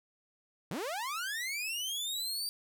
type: linear sweep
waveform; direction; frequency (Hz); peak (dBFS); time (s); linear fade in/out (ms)
sawtooth; up; 133.3 to 4699; -31; 0.71-2.49; 0
effects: none